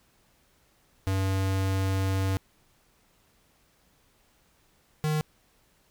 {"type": "tone pair in turn", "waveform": "square", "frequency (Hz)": [95.9, 153.45], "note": ["G2", "D#3"], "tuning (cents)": [-37, -24], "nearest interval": "minor sixth", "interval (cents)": 813, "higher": "second", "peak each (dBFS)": -25, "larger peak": "neither", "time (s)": [[1.07, 2.37], [5.04, 5.21]], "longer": "first", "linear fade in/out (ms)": 0, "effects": ["pink hiss -65 dBFS RMS until 5.9 s"]}